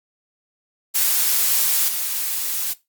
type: noise with level steps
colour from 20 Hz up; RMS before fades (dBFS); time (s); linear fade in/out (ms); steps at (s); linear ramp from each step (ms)
blue; -18 / -24; 0.94-2.74; 20; 1.88; 5
effects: noise-tail reverb RT60 0.2 s tail -17 dB re dry + Opus 48 kbps